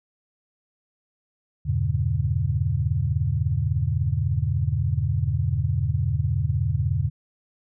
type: chord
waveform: sine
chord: E diminished seventh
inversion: none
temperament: just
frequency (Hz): 82.41 / 98.89 / 118.67 / 142.4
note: E2 / G2 / Bb2 / Db3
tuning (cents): 0 / +16 / +31 / +47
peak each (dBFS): -26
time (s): 1.65-7.1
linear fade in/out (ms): 20
effects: none